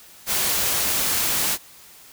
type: noise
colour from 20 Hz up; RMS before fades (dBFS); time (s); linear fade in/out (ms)
white; -22; 0.26-1.58; 50
effects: white hiss -47 dBFS RMS until 2.12 s